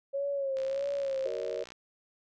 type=tone with vibrato; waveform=sine; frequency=548 Hz; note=C#5; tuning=20 cents flat; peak=-29 dBFS; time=0.13-1.29 s; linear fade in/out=20 ms; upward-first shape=sine; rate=1.6 Hz; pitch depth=54 cents each way
type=click train; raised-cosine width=0.2 ms; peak=-30 dBFS; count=73; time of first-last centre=0.57-1.72 s; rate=62.6 Hz
type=chord; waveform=sine; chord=D# minor seventh; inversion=first; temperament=just; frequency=373.4 / 466.7 / 560 / 622.3 Hz; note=F#4 / A#4 / C#5 / D#5; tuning=+16 / +2 / +18 / 0 cents; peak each=-40 / -36 / -37 / -38 dBFS; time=1.25-1.64 s; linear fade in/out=10 ms
effects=none